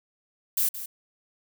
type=noise with echo; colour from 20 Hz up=violet; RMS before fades=-24 dBFS; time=0.57-0.69 s; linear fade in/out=5 ms; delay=170 ms; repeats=1; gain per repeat=-12 dB; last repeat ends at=0.86 s; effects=none